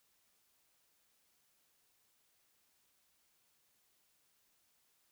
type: silence
effects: white hiss -75 dBFS RMS until 5.11 s